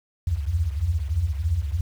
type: tone cluster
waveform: sine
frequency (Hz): 70.2 / 84.5 / 87.7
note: C#2 / E2 / F2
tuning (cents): +22 / +43 / +8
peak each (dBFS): -26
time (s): 0.27-1.81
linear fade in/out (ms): 5
effects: 8-bit